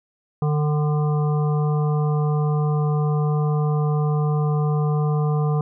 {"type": "harmonic tone with a mistuned harmonic", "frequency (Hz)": 149.9, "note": "D3", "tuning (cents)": 36, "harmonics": [1, 3, 5, 7, 8], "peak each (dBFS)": [-18, -28, -32, -35, -36], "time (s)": [0.42, 5.61], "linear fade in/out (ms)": 2, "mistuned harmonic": 7, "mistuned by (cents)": -28, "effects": []}